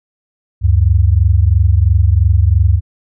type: tone pair together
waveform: sine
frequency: 73.42 / 96.39 Hz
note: D2 / G2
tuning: 0 / -29 cents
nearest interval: perfect fourth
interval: 471 cents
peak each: -10 dBFS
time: 0.61-2.81 s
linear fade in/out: 50 ms
effects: none